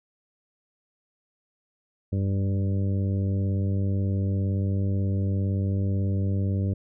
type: harmonic tone with a mistuned harmonic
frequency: 98 Hz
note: G2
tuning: in tune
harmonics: 1 / 2 / 3 / 4 / 5 / 6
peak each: -23 / -30 / -36 / -40 / -41 / -44 dBFS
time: 2.12-6.74 s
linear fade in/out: 10 ms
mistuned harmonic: 1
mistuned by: -20 cents
effects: none